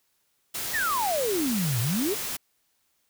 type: noise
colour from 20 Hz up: white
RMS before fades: -32 dBFS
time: 0.54-2.37 s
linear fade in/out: 10 ms
type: exponential two-way sweep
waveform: sine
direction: down then up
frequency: 1952 to 110 to 451.1 Hz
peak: -24 dBFS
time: 0.73-2.15 s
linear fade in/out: 20 ms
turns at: 1.8 s
effects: white hiss -71 dBFS RMS until 3.09 s